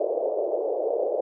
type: band-pass noise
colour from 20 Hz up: white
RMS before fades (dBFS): -26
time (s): 0-1.21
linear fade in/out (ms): 5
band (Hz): 400 to 630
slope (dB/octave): 48
effects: none